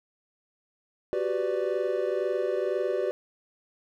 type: chord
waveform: triangle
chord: G major seventh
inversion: third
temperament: equal with one note detuned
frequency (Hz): 370 / 392 / 499.3 / 587.3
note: F#4 / G4 / B4 / D5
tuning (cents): 0 / 0 / +19 / 0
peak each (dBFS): -29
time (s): 1.13-3.11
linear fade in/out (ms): 0
effects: none